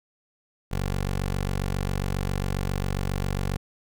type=tone; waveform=15% pulse; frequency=47.39 Hz; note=F#1; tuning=42 cents sharp; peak=-19 dBFS; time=0.71-3.57 s; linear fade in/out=10 ms; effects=none